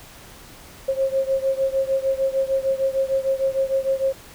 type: beating tone pair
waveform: sine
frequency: 534 / 540.6 Hz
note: C5 / C#5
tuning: +35 / -44 cents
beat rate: 6.6 Hz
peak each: -21 / -23 dBFS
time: 0.88-4.13 s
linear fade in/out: 10 ms
effects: pink hiss -44 dBFS RMS until 4.34 s